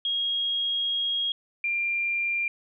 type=tone pair in turn; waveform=sine; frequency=3275 / 2385 Hz; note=G#7 / D7; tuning=-25 / +26 cents; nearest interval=perfect fourth; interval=549 cents; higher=first; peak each=-24 dBFS; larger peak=neither; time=0.05-1.32 / 1.64-2.48 s; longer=first; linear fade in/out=2 ms; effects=none